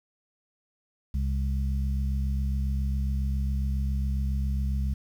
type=harmonic tone; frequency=67.3 Hz; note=C2; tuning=49 cents sharp; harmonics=1 / 2 / 3; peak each=-25 / -34 / -36 dBFS; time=1.14-4.94 s; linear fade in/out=5 ms; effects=9-bit